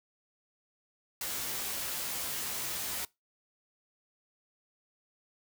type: noise with comb filter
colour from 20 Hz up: white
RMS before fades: -36 dBFS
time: 1.21-3.05 s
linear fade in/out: 2 ms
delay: 15 ms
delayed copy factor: +0.65
effects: noise-tail reverb RT60 0.2 s tail -22 dB re dry